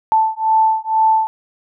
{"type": "beating tone pair", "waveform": "sine", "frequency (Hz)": [880, 882.1], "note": ["A5", "A5"], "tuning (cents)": [0, 4], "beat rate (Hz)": 2.1, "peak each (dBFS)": -15, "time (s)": [0.12, 1.27], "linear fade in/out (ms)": 0, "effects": []}